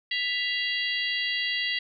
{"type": "harmonic tone with a mistuned harmonic", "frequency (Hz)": 659.3, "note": "E5", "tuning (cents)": 0, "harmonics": [3, 4, 5, 6, 7], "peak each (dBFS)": [-29, -31, -33, -35, -36], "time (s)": [0.11, 1.79], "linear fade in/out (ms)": 5, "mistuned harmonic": 4, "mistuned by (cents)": 100, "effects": []}